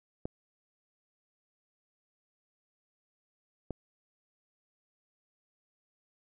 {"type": "clicks", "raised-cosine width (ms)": 2, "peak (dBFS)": -22, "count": 2, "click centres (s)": [0.255, 3.707], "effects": []}